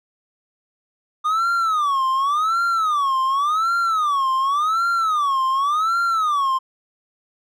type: tone with vibrato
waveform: triangle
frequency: 1205 Hz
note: D6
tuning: 44 cents sharp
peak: -15 dBFS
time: 1.24-6.59 s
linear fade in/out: 20 ms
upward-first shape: sine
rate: 0.89 Hz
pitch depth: 240 cents each way
effects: none